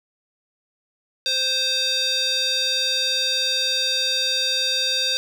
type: tone with band-pass filter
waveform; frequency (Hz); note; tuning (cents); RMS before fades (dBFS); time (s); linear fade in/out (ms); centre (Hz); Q
square; 523.3; C5; 0; -22; 1.26-5.17; 0; 4200; 9.7
effects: 7-bit